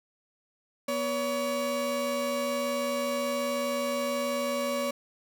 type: tone pair together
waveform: 35% pulse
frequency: 243.1 / 565 Hz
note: B3 / C#5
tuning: -27 / +33 cents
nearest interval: octave + minor third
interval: 1460 cents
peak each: -32 / -27 dBFS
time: 0.88-4.91 s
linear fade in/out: 5 ms
effects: none